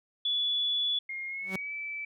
sine tone, 3428 Hz, A7, 46 cents flat, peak -26 dBFS, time 0.25-0.99 s, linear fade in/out 5 ms
sine tone with pitch glide, 2134 to 2314 Hz, C7 to D7, +34 to -26 cents, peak -34 dBFS, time 1.09-2.05 s, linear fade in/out 5 ms, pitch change +140 cents, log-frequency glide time 1.27-1.73 s
sawtooth tone with exponential growth, 190 Hz, F#3, 46 cents sharp, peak -25 dBFS, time 1.41-1.56 s, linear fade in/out 2 ms, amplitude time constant 31 ms
effects none

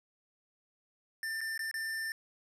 square tone with dropouts, 1788 Hz, A6, 27 cents sharp, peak -35 dBFS, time 1.23-2.12 s, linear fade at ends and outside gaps 1 ms, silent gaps 1.407-1.413 / 1.577-1.592 / 1.713-1.741 s, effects resampled to 32000 Hz + 12-bit

